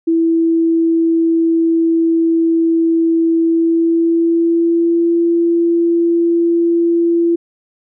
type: tone with pitch glide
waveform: sine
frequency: 329.6 to 338.7 Hz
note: E4 to E4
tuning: 0 to +47 cents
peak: -10 dBFS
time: 0.07-7.36 s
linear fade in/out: 10 ms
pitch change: +47 cents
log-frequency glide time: 3.4-5.15 s
effects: none